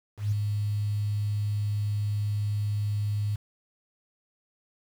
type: tone with ADSR envelope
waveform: sine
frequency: 103.83 Hz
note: G#2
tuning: in tune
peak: -21 dBFS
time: 0.17-3.36 s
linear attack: 150 ms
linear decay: 8 ms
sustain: -4 dB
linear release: 9 ms
effects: 8-bit